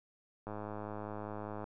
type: click train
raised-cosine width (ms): 1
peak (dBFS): -28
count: 124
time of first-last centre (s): 0.47-1.641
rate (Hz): 105
effects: none